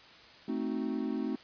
triangle chord, A diminished seventh, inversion none, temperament equal, 220 / 261.6 / 311.1 / 370 Hz, A3 / C4 / Eb4 / Gb4, 0 / 0 / 0 / 0 cents, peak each -34 / -33 / -35 / -38 dBFS, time 0.48-1.36 s, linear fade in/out 5 ms, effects white hiss -54 dBFS RMS until 1.43 s + resampled to 11025 Hz

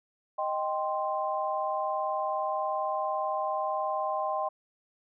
sine chord, C minor, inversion first, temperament equal, 622.3 / 784 / 1046.5 Hz, Eb5 / G5 / C6, 0 / 0 / 0 cents, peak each -32 dBFS, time 0.38-4.49 s, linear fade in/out 10 ms, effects none

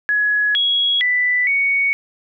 sine tone with pitch steps, 1683 / 3324 / 1984 / 2230 Hz, G#6 / G#7 / B6 / C#7, +23 / +1 / +7 / +10 cents, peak -14 dBFS, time 0.09-1.93 s, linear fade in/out 0 ms, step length 460 ms, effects none

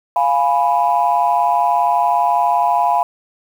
sine chord, F diminished, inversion none, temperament equal, 698.5 / 830.6 / 987.8 Hz, F5 / Ab5 / Cb6, 0 / 0 / 0 cents, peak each -16 dBFS, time 0.16-3.03 s, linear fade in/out 2 ms, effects tanh soft clip ceiling -4 dBFS + 7-bit

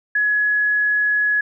sine tone, 1687 Hz, G#6, 27 cents sharp, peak -15 dBFS, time 0.15-1.41 s, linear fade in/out 5 ms, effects none

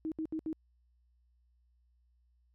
sine tone bursts, 316.7 Hz, D#4, 31 cents sharp, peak -33 dBFS, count 4, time 0.05-0.529 s, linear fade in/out 0 ms, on 68 ms, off 69 ms, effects added 60 Hz sine -67 dBFS peak until 2.54 s

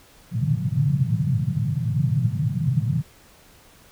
white band-pass noise, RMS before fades -22 dBFS, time 0.31-3.03 s, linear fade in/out 50 ms, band 110 to 160 Hz, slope 48 dB/octave, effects pink hiss -52 dBFS RMS until 3.91 s

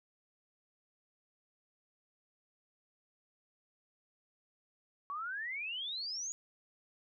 sine exponential sweep, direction up, 1108.7 to 6860 Hz, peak -37 dBFS, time 5.1-6.32 s, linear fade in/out 0 ms, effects none

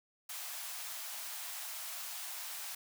white high-pass noise, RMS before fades -43 dBFS, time 0.29-2.75 s, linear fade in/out 5 ms, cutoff 620 Hz, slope 96 dB/octave, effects none

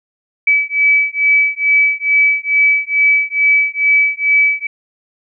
sine beating tone pair, 2292 / 2294.3 Hz, D7 / D7, -43 / -41 cents, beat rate 2.3 Hz, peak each -13 dBFS, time 0.47-4.67 s, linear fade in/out 5 ms, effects none

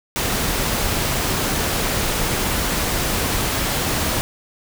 pink noise, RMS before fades -21 dBFS, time 0.16-4.21 s, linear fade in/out 0 ms, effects none

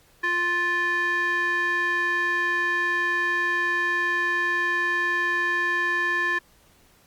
square tone with band-pass filter, 349.9 Hz, F4, 3 cents sharp, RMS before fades -24 dBFS, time 0.23-6.39 s, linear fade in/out 10 ms, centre 1600 Hz, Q 7, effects pink hiss -58 dBFS RMS until 7.06 s + Opus 48 kbps

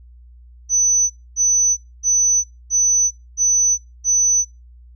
sine tone bursts, 6000 Hz, F#8, 23 cents sharp, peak -12 dBFS, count 6, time 0.69-4.45 s, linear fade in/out 50 ms, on 410 ms, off 260 ms, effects noise-tail reverb RT60 0.2 s tail -18 dB re dry + added 60 Hz sine -41 dBFS peak until 4.95 s

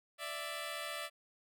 10% pulse tone pair together, 587.3 / 662 Hz, D5 / E5, 0 / +7 cents, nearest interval major second, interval 207 cents, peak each -34 / -34 dBFS, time 0.18-1.1 s, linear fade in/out 50 ms, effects none

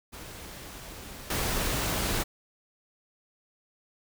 pink noise with level steps, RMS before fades -43 / -29 dBFS, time 0.12-2.24 s, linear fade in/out 20 ms, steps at 1.3 s, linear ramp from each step 5 ms, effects none

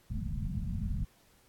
pink low-pass noise, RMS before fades -34 dBFS, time 0.1-1.05 s, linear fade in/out 10 ms, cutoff 230 Hz, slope 96 dB/octave, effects pink hiss -65 dBFS RMS until 1.48 s + AAC 64 kbps

